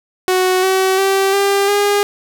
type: tone with pitch steps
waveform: sawtooth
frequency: 370 / 379.1 / 388.4 / 397.9 / 407.7 Hz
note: F#4 / F#4 / G4 / G4 / G#4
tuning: 0 / +42 / -16 / +26 / -32 cents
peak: -8 dBFS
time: 0.28-2.03 s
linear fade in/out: 0 ms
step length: 350 ms
effects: none